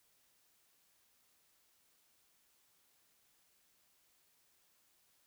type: silence
effects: white hiss -73 dBFS RMS until 5.26 s